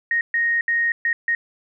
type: tone bursts at uneven times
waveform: sine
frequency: 1864.7 Hz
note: A#6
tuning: in tune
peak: -17 dBFS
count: 5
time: 0.11-0.21 / 0.34-0.61 / 0.68-0.92 / 1.05-1.13 / 1.28-1.35 s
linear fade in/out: 2 ms
effects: none